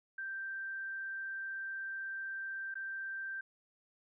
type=tone with dropouts; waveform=sine; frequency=1569 Hz; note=G6; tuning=1 cent sharp; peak=-38 dBFS; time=0.18-3.41 s; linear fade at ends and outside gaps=5 ms; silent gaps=2.742-2.754 s; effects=none